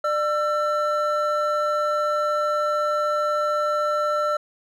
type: tone pair together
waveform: triangle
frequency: 597.8 / 1342 Hz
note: D5 / E6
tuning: +31 / +31 cents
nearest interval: octave + major second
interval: 1400 cents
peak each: -21 dBFS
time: 0.04-4.37 s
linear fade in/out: 5 ms
effects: none